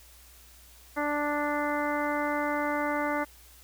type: harmonic tone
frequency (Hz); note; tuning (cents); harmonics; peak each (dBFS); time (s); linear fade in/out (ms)
293.7; D4; 0; 1 / 2 / 3 / 4 / 5 / 6 / 7; -32 / -32 / -33 / -35 / -36 / -40 / -37; 0.96-3.25; 20
effects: added 60 Hz sine -55 dBFS peak until 3.63 s + white hiss -55 dBFS RMS until 3.63 s